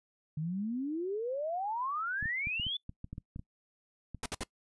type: exponential sweep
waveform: sine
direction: up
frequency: 148.4 to 3520 Hz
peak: -32 dBFS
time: 0.37-2.77 s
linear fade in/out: 5 ms
type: clicks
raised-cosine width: 5 ms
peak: -29 dBFS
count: 12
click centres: 2.227 / 2.257 / 2.471 / 2.598 / 2.667 / 2.894 / 3.044 / 3.13 / 3.181 / 3.361 / 3.394 / 4.147 s
type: noise bursts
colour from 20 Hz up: pink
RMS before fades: -36 dBFS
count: 3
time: 4.23-4.435 s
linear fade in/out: 2 ms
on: 29 ms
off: 59 ms
effects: noise-tail reverb RT60 0.1 s tail -22 dB re dry + resampled to 24000 Hz